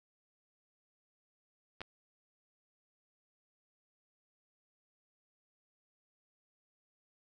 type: clicks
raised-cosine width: 0.3 ms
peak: -29 / -25 dBFS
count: 2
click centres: 1.807 / 1.816 s
effects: none